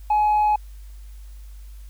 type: tone with tanh clipping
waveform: triangle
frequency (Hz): 844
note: G#5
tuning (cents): +28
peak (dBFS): -16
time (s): 0.1-0.56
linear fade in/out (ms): 5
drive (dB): 6
effects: added 50 Hz sine -37 dBFS peak until 1.89 s + white hiss -57 dBFS RMS until 1.89 s